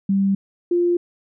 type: tone pair in turn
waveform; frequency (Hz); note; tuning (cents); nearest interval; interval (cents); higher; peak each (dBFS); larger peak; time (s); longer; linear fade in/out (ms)
sine; 196 / 349.2; G3 / F4; 0 / 0; minor seventh; 1000; second; -15; neither; 0.09-0.35 / 0.71-0.97; neither; 5
effects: none